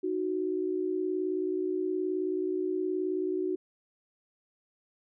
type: tone pair together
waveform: sine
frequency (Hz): 311.1 / 370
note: D#4 / F#4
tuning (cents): 0 / 0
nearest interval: minor third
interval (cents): 300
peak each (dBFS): -33 / -29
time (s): 0.03-3.56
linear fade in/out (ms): 10
effects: none